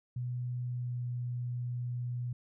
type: tone with pitch glide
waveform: sine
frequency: 123.47 to 122.4 Hz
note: B2 to B2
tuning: 0 to -15 cents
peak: -33 dBFS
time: 0.16-2.33 s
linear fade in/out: 5 ms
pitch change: -15 cents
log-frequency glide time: 0.64-1.03 s
effects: none